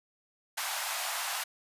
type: high-pass noise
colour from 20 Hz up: pink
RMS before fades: -34 dBFS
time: 0.57-1.44 s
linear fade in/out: 10 ms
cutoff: 680 Hz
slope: 48 dB/octave
effects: resampled to 32000 Hz